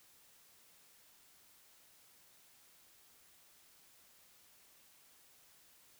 silence, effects white hiss -65 dBFS RMS until 5.99 s

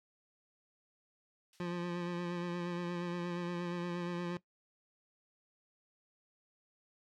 violet noise with exponential decay, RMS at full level -46 dBFS, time 1.53-1.92 s, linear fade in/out 1 ms, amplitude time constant 83 ms
25% pulse tone with vibrato, 174.8 Hz, F3, 2 cents sharp, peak -32 dBFS, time 1.6-4.37 s, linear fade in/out 2 ms, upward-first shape sine, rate 8.5 Hz, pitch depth 26 cents each way
effects noise-tail reverb RT60 0.1 s tail -18 dB re dry + low-pass 4000 Hz 12 dB/octave

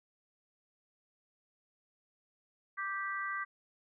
harmonic tone, 392 Hz, G4, in tune, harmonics 3 / 4 / 5, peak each -38 / -39 / -40 dBFS, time 2.77-3.45 s, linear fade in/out 20 ms, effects none

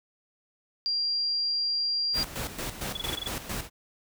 sine tone, 4763 Hz, D8, 24 cents sharp, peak -25 dBFS, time 0.86-2.23 s, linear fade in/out 0 ms
pink noise with tremolo, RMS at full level -33 dBFS, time 2.13-3.7 s, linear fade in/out 50 ms, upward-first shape square, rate 4.4 Hz, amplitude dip 65%
sine tone bursts, 3400 Hz, G#7, 40 cents sharp, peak -29 dBFS, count 8, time 2.95-3.279 s, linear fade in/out 5 ms, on 21 ms, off 23 ms
effects none

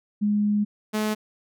sine / sawtooth tone pair in turn, 207.7 / 214.2 Hz, G#3 / A3, 0 / -46 cents, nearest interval minor second, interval 54 cents, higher second, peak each -19 dBFS, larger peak neither, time 0.21-0.65 / 0.93-1.15 s, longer first, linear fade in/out 20 ms, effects none

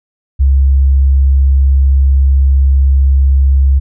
sine tone, 67.8 Hz, C#2, 38 cents flat, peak -5 dBFS, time 0.39-3.8 s, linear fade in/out 20 ms, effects none

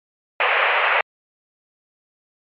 white band-pass noise, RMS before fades -18 dBFS, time 0.4-1.01 s, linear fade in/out 2 ms, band 480 to 2700 Hz, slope 48 dB/octave, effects MP3 64 kbps

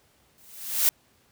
blue noise with exponential growth, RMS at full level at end -18 dBFS, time 0.38-0.89 s, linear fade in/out 0 ms, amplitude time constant 110 ms, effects pink hiss -63 dBFS RMS until 1.31 s + high-pass 60 Hz 12 dB/octave

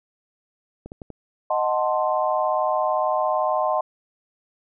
clicks, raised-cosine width 2 ms, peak -23 dBFS, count 4, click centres 0.86 / 0.919 / 1.018 / 1.103 s
sine chord, D# diminished seventh, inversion none, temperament equal, 622.3 / 740 / 880 / 1046.5 Hz, D#5 / F#5 / A5 / C6, 0 / 0 / 0 / 0 cents, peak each -23 / -25 / -27 / -25 dBFS, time 1.5-3.81 s, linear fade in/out 5 ms
effects none

